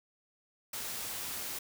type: noise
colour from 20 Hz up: white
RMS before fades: -39 dBFS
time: 0.73-1.59 s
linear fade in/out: 5 ms
effects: none